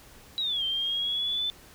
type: exponential two-way sweep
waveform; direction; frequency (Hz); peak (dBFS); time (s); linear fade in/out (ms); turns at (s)
sine; down then up; 3939 to 3136 to 3532; -26; 0.38-1.5; 0; 0.64
effects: pink hiss -52 dBFS RMS until 1.74 s